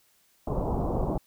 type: low-pass noise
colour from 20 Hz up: pink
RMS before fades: -28 dBFS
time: 0.47-1.18 s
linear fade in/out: 5 ms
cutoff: 1000 Hz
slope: 48 dB/octave
effects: white hiss -65 dBFS RMS until 1.26 s